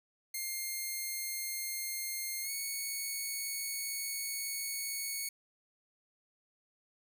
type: tone with pitch glide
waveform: 5% pulse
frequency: 2120 to 2219 Hz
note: C7 to C#7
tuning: +22 to +1 cents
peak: -26 dBFS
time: 0.34-5.29 s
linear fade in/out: 5 ms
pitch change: +79 cents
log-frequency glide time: 2.43-2.5 s
effects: none